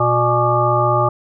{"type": "harmonic tone with a mistuned harmonic", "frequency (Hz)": 120.4, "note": "B2", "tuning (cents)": -44, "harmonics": [1, 3, 5, 7, 9, 10], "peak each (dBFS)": [-19, -22, -19, -20, -23, -18], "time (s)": [0, 1.09], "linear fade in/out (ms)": 5, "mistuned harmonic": 9, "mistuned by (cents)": 71, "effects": []}